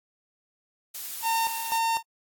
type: noise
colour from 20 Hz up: blue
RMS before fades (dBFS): -35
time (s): 0.94-1.79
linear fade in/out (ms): 10
type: tone with tremolo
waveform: 45% pulse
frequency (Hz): 910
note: A#5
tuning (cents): -42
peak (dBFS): -23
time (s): 1.22-2.03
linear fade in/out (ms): 50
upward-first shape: square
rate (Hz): 2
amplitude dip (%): 65
effects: AAC 64 kbps